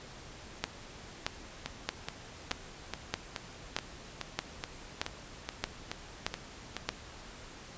two click trains, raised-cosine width 0.2 ms, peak -17 / -12 dBFS, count 13 / 11, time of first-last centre 1.66-6.766 / 0.64-6.89 s, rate 2.35 / 1.6 Hz, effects pink hiss -49 dBFS RMS until 7.77 s + resampled to 16000 Hz

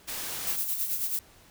white noise, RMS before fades -35 dBFS, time 0.07-0.57 s, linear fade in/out 20 ms
violet noise with tremolo, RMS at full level -28 dBFS, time 0.47-1.19 s, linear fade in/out 0 ms, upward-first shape sine, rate 9.2 Hz, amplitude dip 55%
effects pink hiss -56 dBFS RMS until 1.5 s

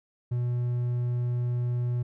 triangle tone, 121.9 Hz, B2, 22 cents flat, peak -23 dBFS, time 0.31-2.03 s, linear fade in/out 10 ms, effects none

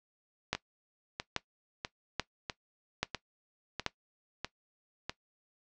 two click trains, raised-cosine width 0.2 ms, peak -12 / -17 dBFS, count 5 / 8, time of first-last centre 0.53-3.863 / 0.55-5.095 s, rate 1.2 / 1.54 Hz, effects noise-tail reverb RT60 0.1 s tail -18 dB re dry + low-pass 6000 Hz 12 dB/octave

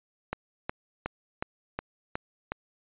click train, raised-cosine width 0.5 ms, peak -15 dBFS, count 7, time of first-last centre 0.33-2.52 s, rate 2.74 Hz, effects resampled to 8000 Hz

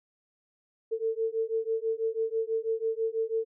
sine beating tone pair, 445.3 / 451.4 Hz, A4 / A4, +21 / +44 cents, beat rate 6.1 Hz, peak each -30 dBFS, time 0.91-3.45 s, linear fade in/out 20 ms, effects none

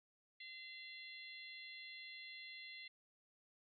harmonic tone, 686 Hz, F5, 31 cents flat, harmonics 3 / 4 / 5 / 6, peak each -53 / -59 / -58 / -57 dBFS, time 0.4-2.88 s, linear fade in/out 5 ms, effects none

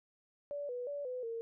sine tone with pitch steps, 576 / 491.7 / 574 / 503 / 458.7 Hz, D5 / B4 / D5 / B4 / A#4, -34 / -8 / -40 / +32 / -28 cents, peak -37 dBFS, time 0.51-1.41 s, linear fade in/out 0 ms, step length 180 ms, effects none

